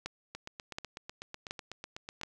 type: two click trains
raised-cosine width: 0.2 ms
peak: -24 / -19 dBFS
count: 16 / 4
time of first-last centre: 0.35-2.213 / 0.06-2.234 s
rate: 8.05 / 1.38 Hz
effects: none